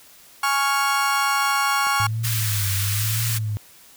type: chord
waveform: 35% pulse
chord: Db major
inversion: second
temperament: equal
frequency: 830.6 / 1108.7 / 1396.9 Hz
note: Ab5 / Db6 / F6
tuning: 0 / 0 / 0 cents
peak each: -23 / -20 / -22 dBFS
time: 0.43-2.07 s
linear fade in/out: 5 ms
type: click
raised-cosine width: 0.5 ms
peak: -21 dBFS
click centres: 1.869 s
type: tone with vibrato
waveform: sine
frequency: 106.1 Hz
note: G#2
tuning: 38 cents sharp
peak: -22 dBFS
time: 2-3.57 s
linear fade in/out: 0 ms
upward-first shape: triangle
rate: 1 Hz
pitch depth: 140 cents each way
type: high-pass noise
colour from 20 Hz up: white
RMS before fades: -26 dBFS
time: 2.23-3.39 s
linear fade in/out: 20 ms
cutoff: 1200 Hz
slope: 24 dB/octave
effects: white hiss -49 dBFS RMS until 3.96 s